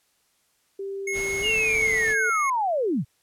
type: tone with pitch glide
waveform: sine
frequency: 392.7 to 440.8 Hz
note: G4 to A4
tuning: +3 to +3 cents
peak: -29 dBFS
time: 0.79-2.3 s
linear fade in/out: 5 ms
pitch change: +200 cents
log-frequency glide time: 1.4-1.49 s
type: tone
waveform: square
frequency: 2171 Hz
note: C#7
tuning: 37 cents flat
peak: -27 dBFS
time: 1.07-2.5 s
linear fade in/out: 5 ms
type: noise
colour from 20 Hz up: pink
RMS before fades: -37 dBFS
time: 1.12-2.16 s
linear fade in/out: 50 ms
type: linear sweep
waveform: sine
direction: down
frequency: 2907 to 96.3 Hz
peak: -21 dBFS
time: 1.42-3.05 s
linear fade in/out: 50 ms
effects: white hiss -67 dBFS RMS until 3.22 s + low-pass 12000 Hz 12 dB/octave